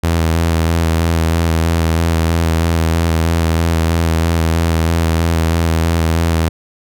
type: tone with vibrato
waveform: sawtooth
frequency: 82.41 Hz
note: E2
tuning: in tune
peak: -8 dBFS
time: 0.03-6.49 s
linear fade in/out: 10 ms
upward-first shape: square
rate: 3.1 Hz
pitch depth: 20 cents each way
effects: none